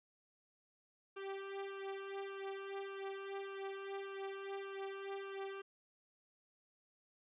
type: tone with flanger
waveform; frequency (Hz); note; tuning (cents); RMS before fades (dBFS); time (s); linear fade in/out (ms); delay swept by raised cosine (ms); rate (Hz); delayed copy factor
sawtooth; 392; G4; 0; -45; 1.16-5.62; 10; 1.8 to 3.3; 1.7; +1
effects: resampled to 8000 Hz